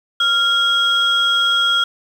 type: tone pair together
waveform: sine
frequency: 1388 / 3294 Hz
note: F6 / G#7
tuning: -11 / -15 cents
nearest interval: octave + minor third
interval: 1496 cents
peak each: -15 / -14 dBFS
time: 0.2-1.84 s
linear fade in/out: 5 ms
effects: tanh soft clip ceiling -8 dBFS + 7-bit